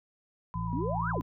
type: harmonic tone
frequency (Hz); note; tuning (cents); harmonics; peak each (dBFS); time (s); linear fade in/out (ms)
56; A1; +31; 1 / 2 / 3; -38 / -35 / -34; 0.54-1.22; 20
type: tone with vibrato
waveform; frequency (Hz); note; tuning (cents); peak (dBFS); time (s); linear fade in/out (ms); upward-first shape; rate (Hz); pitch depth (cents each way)
sine; 987.8; B5; 0; -37; 0.54-1.21; 0; square; 3.7; 35
type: exponential two-way sweep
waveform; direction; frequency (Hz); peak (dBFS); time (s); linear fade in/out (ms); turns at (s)
sine; up then down; 230.7 to 1628 to 230.7; -31; 0.73-1.21; 0; 1.1
effects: none